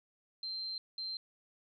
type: tone bursts at uneven times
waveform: sine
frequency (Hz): 4137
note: C8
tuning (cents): -20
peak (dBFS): -37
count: 2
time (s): 0.43-0.78 / 0.98-1.17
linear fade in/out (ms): 2
effects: none